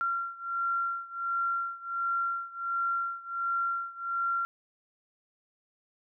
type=beating tone pair; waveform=sine; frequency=1373 / 1374.4 Hz; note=F6 / F6; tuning=-30 / -28 cents; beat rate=1.4 Hz; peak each=-31 / -33 dBFS; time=0.01-4.45 s; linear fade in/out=0 ms; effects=none

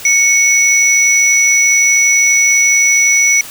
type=tone pair together; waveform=sine; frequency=2217 / 5888 Hz; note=C#7 / F#8; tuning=0 / -9 cents; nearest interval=octave + perfect fourth; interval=1691 cents; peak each=-10 dBFS; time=0.05-3.41 s; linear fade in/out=2 ms; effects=white hiss -30 dBFS RMS until 3.5 s

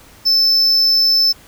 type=tone; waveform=triangle; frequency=5274 Hz; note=E8; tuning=in tune; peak=-9 dBFS; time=0.25-1.33 s; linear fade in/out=20 ms; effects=pink hiss -44 dBFS RMS until 1.47 s

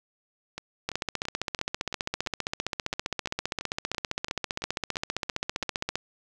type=two click trains; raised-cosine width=0.2 ms; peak=-11 / -18 dBFS; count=78 / 16; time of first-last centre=0.89-5.956 / 0.58-5.631 s; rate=15.2 / 2.97 Hz; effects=none

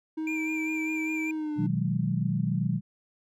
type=tone with pitch glide; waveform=triangle; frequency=315.2 to 298.5 Hz; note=D#4 to D4; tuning=+23 to +28 cents; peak=-27 dBFS; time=0.17-1.67 s; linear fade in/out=10 ms; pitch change=-95 cents; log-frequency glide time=1.33-1.55 s
type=tone with vibrato; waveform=triangle; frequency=2365 Hz; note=D7; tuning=12 cents sharp; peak=-30 dBFS; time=0.27-1.31 s; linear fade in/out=2 ms; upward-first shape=sine; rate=5 Hz; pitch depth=36 cents each way
type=chord; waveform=sine; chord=G# minor seventh; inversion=first; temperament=equal with one note detuned; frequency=123.47 / 157.74 / 185 / 207.7 Hz; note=B2 / D#3 / F#3 / G#3; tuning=0 / +24 / 0 / 0 cents; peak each=-30 / -29 / -29 / -34 dBFS; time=1.56-2.81 s; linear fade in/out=50 ms
effects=none

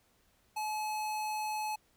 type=tone; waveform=square; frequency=856 Hz; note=A5; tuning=48 cents flat; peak=-34 dBFS; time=0.56-1.76 s; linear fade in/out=10 ms; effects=pink hiss -70 dBFS RMS until 1.96 s

